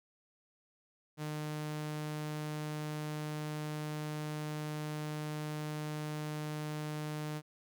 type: tone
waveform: sawtooth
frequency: 151.8 Hz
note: D#3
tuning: 42 cents flat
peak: -33 dBFS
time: 1.17-7.42 s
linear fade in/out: 50 ms
effects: none